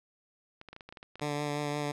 clicks, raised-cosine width 0.3 ms, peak -30 dBFS, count 11, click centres 0.614 / 0.687 / 0.73 / 0.764 / 0.808 / 0.89 / 0.925 / 0.972 / 1.029 / 1.156 / 1.196 s
10% pulse tone with vibrato, 146.83 Hz, D3, in tune, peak -23 dBFS, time 1.21-1.92 s, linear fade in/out 10 ms, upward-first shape triangle, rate 5.7 Hz, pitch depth 21 cents each way
effects low-pass 9000 Hz 12 dB/octave

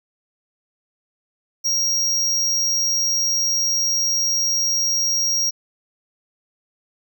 square tone, 5630 Hz, F8, 13 cents sharp, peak -18 dBFS, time 1.64-5.51 s, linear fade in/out 20 ms, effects none

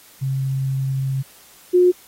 sine tone pair in turn, 134.4 / 359.5 Hz, C3 / F#4, +47 / -50 cents, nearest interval octave + perfect fourth, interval 1703 cents, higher second, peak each -19 / -10 dBFS, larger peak second, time 0.21-1.23 / 1.73-1.92 s, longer first, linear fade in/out 20 ms, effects white hiss -48 dBFS RMS until 2.07 s + AAC 48 kbps

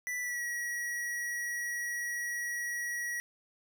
square tone with pitch glide, 1975.5 to 1915.9 Hz, B6 to A#6, 0 to +47 cents, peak -34 dBFS, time 0.07-3.2 s, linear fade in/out 0 ms, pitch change -53 cents, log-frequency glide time 0.2-0.43 s, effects none

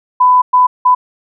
sine tone bursts at uneven times, 1000 Hz, B5, 21 cents sharp, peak -5 dBFS, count 3, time 0.2-0.42 / 0.53-0.67 / 0.85-0.95 s, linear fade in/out 10 ms, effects none

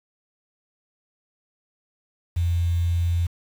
sine tone with quantisation, 85.8 Hz, F2, 30 cents flat, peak -19 dBFS, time 2.36-3.27 s, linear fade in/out 10 ms, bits 7, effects none

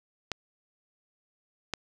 clicks, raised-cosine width 0.2 ms, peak -13 dBFS, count 2, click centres 0.317 / 1.737 s, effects none

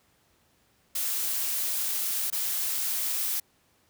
blue noise with dropouts, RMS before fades -29 dBFS, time 0.95-3.4 s, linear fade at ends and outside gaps 5 ms, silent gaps 2.302-2.325 s, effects pink hiss -66 dBFS RMS until 3.89 s + high-pass 60 Hz 12 dB/octave

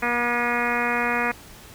harmonic tone with a mistuned harmonic, 240 Hz, B3, 49 cents flat, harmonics 1 / 2 / 3 / 4 / 5 / 6 / 7 / 8 / 9 / 10, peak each -30 / -30 / -30 / -30 / -30 / -30 / -30 / -30 / -30 / -30 dBFS, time 0.02-1.32 s, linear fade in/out 10 ms, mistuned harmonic 10, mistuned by +44 cents, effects pink hiss -45 dBFS RMS until 1.74 s

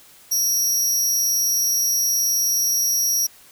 sawtooth tone with amplitude modulation, 5670 Hz, F8, 25 cents sharp, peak -12 dBFS, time 0.31-3.27 s, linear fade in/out 10 ms, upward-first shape sine, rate 239 Hz, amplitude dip 70%, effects white hiss -49 dBFS RMS until 3.51 s

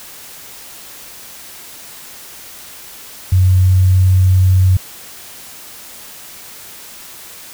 sine tone with pitch glide, 92.5 to 93.04 Hz, F#2 to F#2, 0 to +10 cents, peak -7 dBFS, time 3.32-4.77 s, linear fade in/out 5 ms, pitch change +10 cents, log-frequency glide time 3.44-4.01 s, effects white hiss -35 dBFS RMS until 7.53 s

